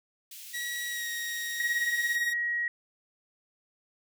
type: high-pass noise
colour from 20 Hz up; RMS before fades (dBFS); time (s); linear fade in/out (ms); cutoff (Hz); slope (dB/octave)
white; -45; 0.31-2.16; 5; 2300; 24
type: tone with pitch glide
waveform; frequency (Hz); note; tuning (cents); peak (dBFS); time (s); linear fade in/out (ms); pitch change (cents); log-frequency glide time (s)
sawtooth; 1922 to 1882.4; B6 to A#6; -48 to +16; -29; 0.53-2.34; 20; -36; 0.89-1.07
type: tone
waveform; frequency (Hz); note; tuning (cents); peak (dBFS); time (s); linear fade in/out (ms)
sine; 1900; A#6; +33; -27; 1.6-2.68; 2
effects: none